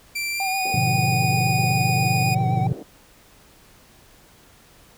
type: tone with pitch glide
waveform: sawtooth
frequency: 2349 to 2466 Hz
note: D7 to D#7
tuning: 0 to -16 cents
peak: -21 dBFS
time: 0.15-2.35 s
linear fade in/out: 10 ms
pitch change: +84 cents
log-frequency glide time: 0.32-0.6 s
type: tone with vibrato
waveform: triangle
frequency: 764 Hz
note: G5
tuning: 45 cents flat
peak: -22 dBFS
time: 0.4-2.67 s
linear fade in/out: 2 ms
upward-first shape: triangle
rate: 7.6 Hz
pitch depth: 48 cents each way
type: band-pass noise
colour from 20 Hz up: white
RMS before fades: -37 dBFS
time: 0.65-2.83 s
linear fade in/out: 5 ms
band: 220 to 510 Hz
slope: 24 dB/octave
type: chord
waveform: sine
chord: G# diminished seventh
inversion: none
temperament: equal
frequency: 103.83 / 123.47 / 146.83 / 174.61 Hz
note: G#2 / B2 / D3 / F3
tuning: 0 / 0 / 0 / 0 cents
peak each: -27 / -22 / -26 / -26 dBFS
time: 0.74-2.73 s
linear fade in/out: 5 ms
effects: pink hiss -52 dBFS RMS until 4.97 s